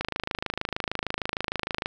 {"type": "click train", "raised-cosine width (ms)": 0.3, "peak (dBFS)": -11, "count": 50, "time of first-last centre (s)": [0.01, 1.859], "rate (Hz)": 26.5, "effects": []}